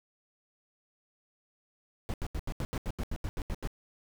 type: noise bursts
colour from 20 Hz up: brown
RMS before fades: -33 dBFS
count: 13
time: 2.09-3.674 s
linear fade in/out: 0 ms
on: 48 ms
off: 80 ms
effects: none